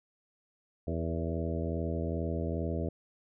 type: harmonic tone with a mistuned harmonic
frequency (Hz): 82.41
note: E2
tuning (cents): 0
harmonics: 1 / 2 / 3 / 4 / 5 / 6 / 7 / 8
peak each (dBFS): -34 / -37 / -39 / -40 / -41 / -42 / -42 / -43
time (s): 0.87-2.89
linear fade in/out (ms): 5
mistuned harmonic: 6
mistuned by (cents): -37
effects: none